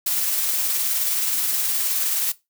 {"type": "noise with tremolo", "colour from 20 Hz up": "blue", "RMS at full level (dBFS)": -21, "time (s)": [0.06, 2.32], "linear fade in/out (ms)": 5, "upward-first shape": "triangle", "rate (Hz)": 19, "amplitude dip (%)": 30, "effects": ["noise-tail reverb RT60 0.2 s tail -18 dB re dry"]}